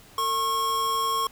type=tone pair together; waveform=square; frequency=453 / 1088 Hz; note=A#4 / C#6; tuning=-50 / -33 cents; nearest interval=octave + minor third; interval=1517 cents; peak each=-36 / -24 dBFS; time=0.18-1.27 s; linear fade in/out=2 ms; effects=pink hiss -51 dBFS RMS until 1.31 s